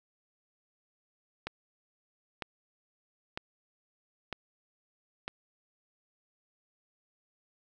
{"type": "click train", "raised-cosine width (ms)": 0.3, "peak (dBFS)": -19, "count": 5, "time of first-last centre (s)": [1.47, 5.28], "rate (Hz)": 1.05, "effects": []}